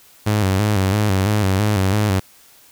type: tone with vibrato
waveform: sawtooth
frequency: 100.3 Hz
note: G2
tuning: 40 cents sharp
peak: -11 dBFS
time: 0.26-2.2 s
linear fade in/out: 10 ms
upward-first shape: square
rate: 3 Hz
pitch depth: 85 cents each way
effects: white hiss -49 dBFS RMS until 2.71 s